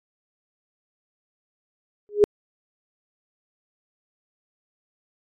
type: tone with exponential growth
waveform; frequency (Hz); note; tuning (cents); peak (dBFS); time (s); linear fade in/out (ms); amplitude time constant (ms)
sine; 413.9; G#4; -6; -7; 2.09-2.24; 0; 31
effects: AAC 32 kbps